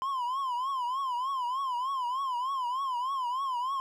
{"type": "tone with vibrato", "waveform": "triangle", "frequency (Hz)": 1030, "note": "C6", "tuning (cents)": -28, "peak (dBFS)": -27, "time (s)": [0.02, 3.8], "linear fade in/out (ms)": 0, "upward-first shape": "triangle", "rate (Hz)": 3.3, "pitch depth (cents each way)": 150, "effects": []}